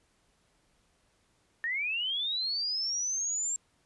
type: linear sweep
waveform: sine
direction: up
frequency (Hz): 1789 to 7480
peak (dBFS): -29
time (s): 1.64-3.56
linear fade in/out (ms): 0
effects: pink hiss -70 dBFS RMS until 3.85 s + resampled to 24000 Hz